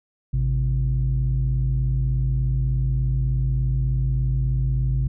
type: tone pair together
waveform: sine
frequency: 54.18 / 130.81 Hz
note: A1 / C3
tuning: -26 / 0 cents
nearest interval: octave + minor third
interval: 1526 cents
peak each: -20 dBFS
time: 0.33-5.08 s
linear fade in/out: 10 ms
effects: tanh soft clip ceiling -14 dBFS